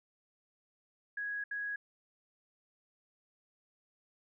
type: tone bursts at uneven times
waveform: sine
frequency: 1661.2 Hz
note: G#6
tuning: in tune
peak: -35 dBFS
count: 2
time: 1.17-1.44 / 1.51-1.76 s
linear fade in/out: 5 ms
effects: none